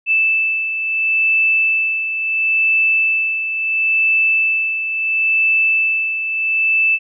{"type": "beating tone pair", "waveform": "sine", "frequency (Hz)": [2637, 2637.73], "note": ["E7", "E7"], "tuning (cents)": [0, 0], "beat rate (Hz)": 0.73, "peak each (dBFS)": [-14, -22], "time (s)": [0.06, 6.99], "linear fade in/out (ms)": 50, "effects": []}